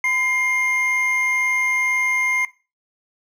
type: tone pair together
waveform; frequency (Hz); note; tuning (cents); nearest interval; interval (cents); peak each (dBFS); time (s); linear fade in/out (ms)
triangle; 1008.4 / 2117; B5 / C7; +36 / +20; octave + minor second; 1284; -27 / -16; 0.04-2.45; 2
effects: noise-tail reverb RT60 0.3 s tail -17 dB re dry